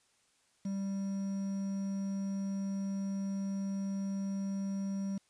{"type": "tone with quantisation", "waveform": "triangle", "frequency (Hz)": 196, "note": "G3", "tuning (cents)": 0, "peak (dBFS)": -31, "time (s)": [0.65, 5.18], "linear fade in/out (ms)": 5, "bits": 9, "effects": ["white hiss -71 dBFS RMS until 5.29 s", "resampled to 22050 Hz"]}